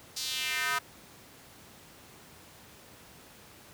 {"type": "tone with high-pass filter sweep", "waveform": "square", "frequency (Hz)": 140, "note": "C#3", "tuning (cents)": 18, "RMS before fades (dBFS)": -32, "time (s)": [0.16, 0.79], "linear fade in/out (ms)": 10, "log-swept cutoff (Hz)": [5000, 1200], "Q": 2.3, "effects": ["pink hiss -53 dBFS RMS until 3.73 s", "high-pass 80 Hz 12 dB/octave"]}